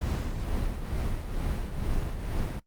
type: noise with tremolo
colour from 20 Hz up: brown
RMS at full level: -28 dBFS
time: 0.01-2.6 s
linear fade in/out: 10 ms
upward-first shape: triangle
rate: 2.2 Hz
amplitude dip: 55%
effects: noise-tail reverb RT60 0.1 s tail -17 dB re dry + Opus 48 kbps